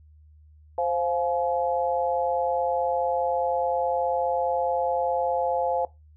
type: chord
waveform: sine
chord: F minor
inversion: second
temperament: equal with one note detuned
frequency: 523.3 / 698.5 / 848.1 Hz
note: C5 / F5 / Ab5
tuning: 0 / 0 / +36 cents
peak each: -26 / -27 / -28 dBFS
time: 0.78-5.85 s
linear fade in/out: 2 ms
effects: noise-tail reverb RT60 0.2 s tail -19 dB re dry + added 76 Hz sine -50 dBFS peak until 6.16 s